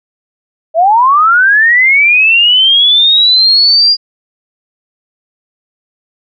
sine linear sweep, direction up, 622.3 to 4856 Hz, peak -4 dBFS, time 0.74-3.97 s, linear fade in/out 50 ms, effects none

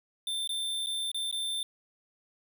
square tone with dropouts, 3565 Hz, A7, 22 cents sharp, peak -31 dBFS, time 0.27-1.63 s, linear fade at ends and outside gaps 2 ms, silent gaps 0.475-0.492 / 0.862-0.869 / 1.116-1.145 / 1.313-1.326 s, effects none

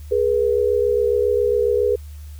sine tone pair together, 417.2 / 484.5 Hz, G#4 / B4, +8 / -33 cents, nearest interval minor third, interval 259 cents, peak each -18 dBFS, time 0.11-1.96 s, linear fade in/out 10 ms, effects added 74 Hz sine -33 dBFS peak until 2.39 s + white hiss -52 dBFS RMS until 2.39 s

